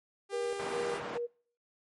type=tone; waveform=sawtooth; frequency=398.7 Hz; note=G4; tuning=29 cents sharp; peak=-33 dBFS; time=0.29-1.01 s; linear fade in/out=50 ms
type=tone with tremolo; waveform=sine; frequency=476.8 Hz; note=A#4; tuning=39 cents sharp; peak=-32 dBFS; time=0.32-1.27 s; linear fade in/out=20 ms; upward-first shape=square; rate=2.4 Hz; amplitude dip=75%
type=band-pass noise; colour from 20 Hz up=white; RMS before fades=-40 dBFS; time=0.59-1.18 s; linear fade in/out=10 ms; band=150 to 1200 Hz; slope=12 dB/octave
effects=noise-tail reverb RT60 0.5 s tail -26 dB re dry + MP3 48 kbps